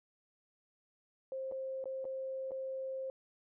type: tone with dropouts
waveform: sine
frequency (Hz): 529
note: C5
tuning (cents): +19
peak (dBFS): -37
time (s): 1.32-3.1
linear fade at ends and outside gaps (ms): 1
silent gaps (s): 1.514-1.521 / 1.841-1.856 / 2.044-2.052 / 2.509-2.517
effects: none